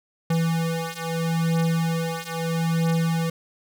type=beating tone pair; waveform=square; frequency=164.6 / 165.37 Hz; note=E3 / E3; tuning=-2 / +6 cents; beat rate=0.77 Hz; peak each=-26 / -25 dBFS; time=0.3-3.3 s; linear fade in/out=5 ms; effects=none